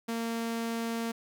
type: tone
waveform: sawtooth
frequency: 229.7 Hz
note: A#3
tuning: 25 cents flat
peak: -27 dBFS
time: 0.08-1.12 s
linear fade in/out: 10 ms
effects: none